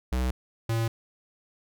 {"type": "tone pair in turn", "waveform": "square", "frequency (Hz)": [63.1, 114.03], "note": ["B1", "A#2"], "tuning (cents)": [38, -38], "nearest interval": "minor seventh", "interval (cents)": 1024, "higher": "second", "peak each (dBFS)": -25, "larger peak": "neither", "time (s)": [[0.12, 0.31], [0.69, 0.88]], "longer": "neither", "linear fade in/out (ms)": 5, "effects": []}